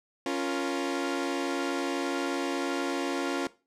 sawtooth chord, Bb minor, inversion first, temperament equal, 277.2 / 349.2 / 466.2 Hz, Db4 / F4 / Bb4, 0 / 0 / 0 cents, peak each -27 / -28 / -33 dBFS, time 0.26-3.47 s, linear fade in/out 2 ms, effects noise-tail reverb RT60 0.3 s tail -18 dB re dry + low-pass 8000 Hz 12 dB/octave

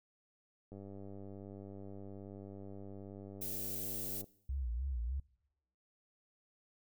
click train, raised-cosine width 2 ms, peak -37 dBFS, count 349, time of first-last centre 0.72-4.242 s, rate 98.8 Hz
violet noise, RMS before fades -41 dBFS, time 3.41-4.22 s, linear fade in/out 10 ms
sine tone with vibrato, 62.8 Hz, B1, 30 cents sharp, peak -35 dBFS, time 4.49-5.2 s, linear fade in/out 5 ms, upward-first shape sine, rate 3.3 Hz, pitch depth 160 cents each way
effects noise-tail reverb RT60 0.8 s tail -22 dB re dry

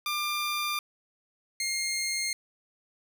15% pulse tone pair in turn, 1194 / 2127 Hz, D6 / C7, +28 / +28 cents, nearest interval minor seventh, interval 1000 cents, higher second, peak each -22 dBFS, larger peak neither, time 0.06-0.79 / 1.6-2.33 s, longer neither, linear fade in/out 2 ms, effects none

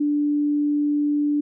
sine tone, 293.3 Hz, D4, 2 cents flat, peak -18 dBFS, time 0-1.41 s, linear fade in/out 10 ms, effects none

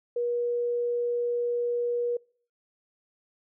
sine tone, 480 Hz, B4, 49 cents flat, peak -25 dBFS, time 0.16-2.17 s, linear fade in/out 5 ms, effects noise-tail reverb RT60 0.5 s tail -26 dB re dry

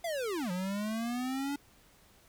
square linear two-way sweep, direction down then up, 701 to 176.2 to 287.6 Hz, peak -33 dBFS, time 0.04-1.56 s, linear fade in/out 5 ms, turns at 0.51 s, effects pink hiss -62 dBFS RMS until 2.28 s

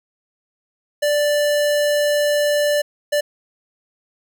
square tone bursts at uneven times, 587.3 Hz, D5, in tune, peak -16 dBFS, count 2, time 1.02-2.82 / 3.12-3.21 s, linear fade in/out 10 ms, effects none

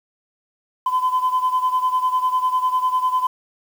sine beating tone pair, 1014 / 1024 Hz, B5 / C6, +45 / -38 cents, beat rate 10 Hz, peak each -17 / -21 dBFS, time 0.86-3.27 s, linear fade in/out 5 ms, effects tanh soft clip ceiling -12 dBFS + 7-bit

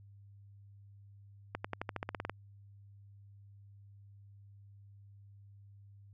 accelerating click train, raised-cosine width 0.5 ms, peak -21 dBFS, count 12, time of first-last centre 1.55-2.296 s, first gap 95 ms, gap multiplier 0.93, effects added 100 Hz sine -54 dBFS peak until 6.13 s

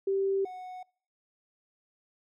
sine / triangle tone pair in turn, 390 / 736.2 Hz, G4 / F#5, -9 / -9 cents, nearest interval major seventh, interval 1100 cents, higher second, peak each -25 / -37 dBFS, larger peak first, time 0.07-0.45 / 0.45-0.83 s, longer neither, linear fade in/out 5 ms, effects noise-tail reverb RT60 0.5 s tail -26 dB re dry

